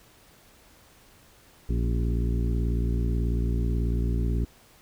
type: harmonic tone with a mistuned harmonic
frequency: 58.27 Hz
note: A#1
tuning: in tune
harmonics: 1 / 2 / 3 / 4 / 5 / 6 / 7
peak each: -24 / -30 / -34 / -36 / -38 / -40 / -41 dBFS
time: 1.69-4.45 s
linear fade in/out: 5 ms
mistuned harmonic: 5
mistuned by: -49 cents
effects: pink hiss -56 dBFS RMS until 4.81 s